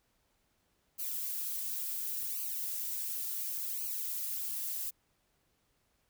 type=noise with flanger; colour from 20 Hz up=violet; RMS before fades=-37 dBFS; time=0.98-4.91 s; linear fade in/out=20 ms; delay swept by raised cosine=0.55 to 5.65 ms; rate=0.7 Hz; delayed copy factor=-0.95; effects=pink hiss -75 dBFS RMS until 6.09 s